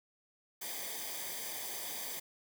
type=noise with comb filter; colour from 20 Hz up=white; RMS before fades=-41 dBFS; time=0.61-2.2 s; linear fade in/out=10 ms; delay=0.73 ms; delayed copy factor=-0.75; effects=none